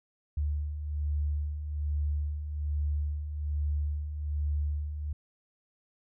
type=beating tone pair; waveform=sine; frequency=73 / 74.2 Hz; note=D2 / D2; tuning=-10 / +18 cents; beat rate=1.2 Hz; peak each=-37 / -29 dBFS; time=0.37-5.13 s; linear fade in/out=5 ms; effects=none